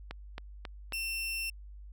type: click train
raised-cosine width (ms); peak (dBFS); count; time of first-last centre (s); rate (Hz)
0.3; -23; 4; 0.11-0.923; 3.69
type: tone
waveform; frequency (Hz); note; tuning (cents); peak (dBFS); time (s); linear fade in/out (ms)
sawtooth; 2700; E7; +41; -30; 0.93-1.5; 5
effects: added 50 Hz sine -45 dBFS peak until 1.92 s